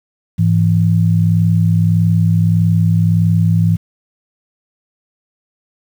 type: tone pair together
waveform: sine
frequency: 104.56 / 166.2 Hz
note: G#2 / E3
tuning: +12 / +15 cents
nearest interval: minor sixth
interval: 803 cents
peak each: -12 dBFS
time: 0.38-3.77 s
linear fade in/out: 20 ms
effects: 7-bit